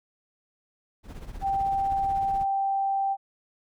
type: noise with tremolo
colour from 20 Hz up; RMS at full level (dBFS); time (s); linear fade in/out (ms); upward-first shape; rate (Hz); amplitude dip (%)
brown; -36; 1.03-2.46; 50; triangle; 16; 75
type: tone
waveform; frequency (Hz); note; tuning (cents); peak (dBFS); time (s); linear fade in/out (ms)
sine; 784; G5; 0; -23; 1.41-3.17; 50
effects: none